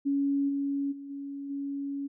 sine tone with level steps, 279.7 Hz, C#4, 16 cents sharp, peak -24 / -27 / -39 / -35 / -31 dBFS, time 0.05-2.08 s, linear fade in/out 20 ms, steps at 0.48 / 0.91 / 1.09 / 1.49 s, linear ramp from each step 20 ms, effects none

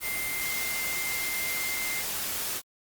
sine tone in noise, 2093 Hz, C7, in tune, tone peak -32 dBFS, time 0.01-2.04 s, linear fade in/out 50 ms, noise white, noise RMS -32 dBFS, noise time 0-2.62 s, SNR -3 dB, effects Opus 32 kbps

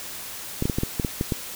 clicks, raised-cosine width 3 ms, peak -10 dBFS, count 9, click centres 0.624 / 0.655 / 0.698 / 0.785 / 0.834 / 0.998 / 1.048 / 1.211 / 1.322 s, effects white hiss -36 dBFS RMS until 1.55 s

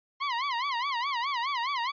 sawtooth tone with vibrato, 1033 Hz, C6, 22 cents flat, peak -24 dBFS, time 0.2-1.92 s, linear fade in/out 20 ms, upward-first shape sine, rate 4.8 Hz, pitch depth 190 cents each way, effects resampled to 11025 Hz

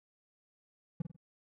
triangle tone with echo, 164.81 Hz, E3, in tune, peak -28 dBFS, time 1-1.02 s, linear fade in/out 5 ms, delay 48 ms, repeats 3, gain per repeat -8 dB, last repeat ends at 1.164 s, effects none

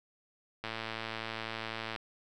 click train, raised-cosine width 0.3 ms, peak -21 dBFS, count 149, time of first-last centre 0.64-1.961 s, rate 112 Hz, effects none

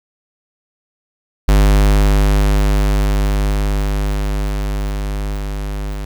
square tone with level ramp, 50.3 Hz, G1, 45 cents sharp, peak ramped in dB -8 to -22 dBFS, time 1.48-6.05 s, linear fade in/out 5 ms, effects 7-bit

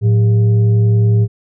sine tone with frequency modulation, 110 Hz, A2, in tune, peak -8 dBFS, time 0.01-1.28 s, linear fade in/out 50 ms, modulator 291 Hz, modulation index 0.36, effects none

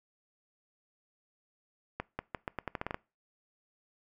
accelerating click train, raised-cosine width 0.5 ms, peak -19 dBFS, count 11, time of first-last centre 2-2.944 s, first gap 190 ms, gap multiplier 0.83, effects noise-tail reverb RT60 0.3 s tail -23 dB re dry

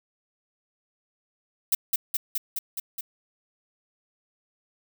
violet noise with echo, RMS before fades -21 dBFS, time 1.72-1.75 s, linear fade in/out 5 ms, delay 210 ms, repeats 6, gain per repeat -2 dB, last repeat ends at 3.01 s, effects none

